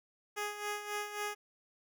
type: tone with tremolo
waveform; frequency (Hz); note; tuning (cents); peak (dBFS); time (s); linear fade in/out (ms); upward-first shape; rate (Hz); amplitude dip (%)
10% pulse; 415.3; G#4; 0; -26; 0.36-1.35; 20; sine; 3.7; 65
effects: none